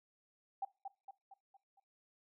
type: tone with echo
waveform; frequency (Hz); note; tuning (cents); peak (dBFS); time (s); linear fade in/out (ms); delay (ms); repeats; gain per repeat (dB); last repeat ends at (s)
sine; 784; G5; 0; -35; 0.62-0.65; 5; 230; 5; -6; 1.8
effects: noise-tail reverb RT60 0.3 s tail -21 dB re dry